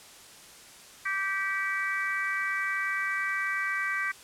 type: harmonic tone with a mistuned harmonic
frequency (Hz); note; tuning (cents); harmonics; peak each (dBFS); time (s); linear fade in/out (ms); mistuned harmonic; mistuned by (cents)
390; G4; -9; 3 / 4 / 5 / 6; -35 / -32 / -31 / -35; 1.05-4.12; 10; 6; -31
effects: white hiss -50 dBFS RMS until 4.23 s + low-pass 10000 Hz 12 dB/octave